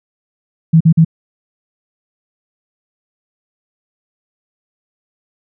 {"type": "tone bursts", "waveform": "sine", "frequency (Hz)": 162.3, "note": "E3", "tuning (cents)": -27, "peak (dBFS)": -4, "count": 3, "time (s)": [0.73, 1.048], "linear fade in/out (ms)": 10, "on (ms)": 76, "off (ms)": 45, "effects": []}